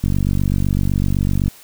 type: click train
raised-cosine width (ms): 5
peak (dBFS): -6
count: 70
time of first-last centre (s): 0.04-1.481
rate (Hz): 47.9
effects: white hiss -44 dBFS RMS until 1.63 s